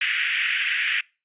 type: band-pass noise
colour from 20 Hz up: white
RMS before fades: -24 dBFS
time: 0.01-1.01 s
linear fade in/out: 5 ms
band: 1600 to 2900 Hz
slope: 48 dB/octave
effects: noise-tail reverb RT60 0.3 s tail -24 dB re dry + resampled to 8000 Hz